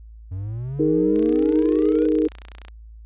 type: exponential sweep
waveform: triangle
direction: up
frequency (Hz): 90 to 504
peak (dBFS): -24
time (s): 0.31-2.07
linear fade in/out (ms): 10
type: chord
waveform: sine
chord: D# suspended fourth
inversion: none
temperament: equal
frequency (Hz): 311.1 / 415.3 / 466.2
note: D#4 / G#4 / A#4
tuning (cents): 0 / 0 / 0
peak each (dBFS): -18 / -23 / -22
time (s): 0.79-2.28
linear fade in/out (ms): 10
type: click train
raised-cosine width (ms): 0.2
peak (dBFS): -23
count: 47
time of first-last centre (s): 1.16-2.683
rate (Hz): 30.2
effects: added 55 Hz sine -39 dBFS peak until 3.05 s + resampled to 8000 Hz